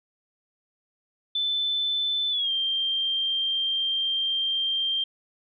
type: tone with pitch glide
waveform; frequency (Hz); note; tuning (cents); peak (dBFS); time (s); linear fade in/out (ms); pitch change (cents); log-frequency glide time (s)
sine; 3520 to 3172; A7 to G7; 0 to +20; -23; 1.35-5.04; 5; -180; 2.3-2.51
effects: none